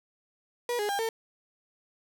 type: tone with pitch steps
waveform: 35% pulse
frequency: 482.3 / 414.8 / 802 / 451.5 Hz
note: B4 / G#4 / G5 / A4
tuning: -41 / -2 / +39 / +45 cents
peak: -26 dBFS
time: 0.69-1.09 s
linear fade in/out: 2 ms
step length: 100 ms
effects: none